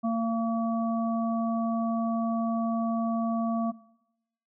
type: harmonic tone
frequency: 228 Hz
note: A#3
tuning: 38 cents flat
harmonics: 1 / 3 / 5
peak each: -25 / -32 / -36 dBFS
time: 0.03-3.72 s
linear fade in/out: 20 ms
effects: noise-tail reverb RT60 0.8 s tail -19 dB re dry